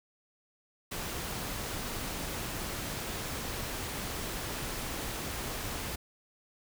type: noise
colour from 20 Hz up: pink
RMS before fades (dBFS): -37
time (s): 0.91-5.96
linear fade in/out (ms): 10
effects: none